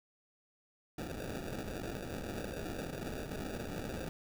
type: noise with sample-and-hold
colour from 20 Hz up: violet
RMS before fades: -41 dBFS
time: 0.98-4.09 s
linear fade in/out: 2 ms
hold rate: 1050 Hz
effects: none